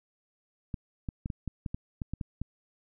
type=clicks; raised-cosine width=5 ms; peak=-21 dBFS; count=11; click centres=0.742 / 1.088 / 1.259 / 1.302 / 1.477 / 1.662 / 1.745 / 2.018 / 2.136 / 2.212 / 2.416 s; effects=none